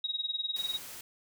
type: tone with tremolo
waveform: sine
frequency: 3798 Hz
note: A#7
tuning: 32 cents sharp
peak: -28 dBFS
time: 0.04-0.78 s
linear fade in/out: 2 ms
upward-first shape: sine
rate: 20 Hz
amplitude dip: 85%
type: noise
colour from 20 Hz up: white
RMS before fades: -45 dBFS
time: 0.56-1.01 s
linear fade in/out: 2 ms
effects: none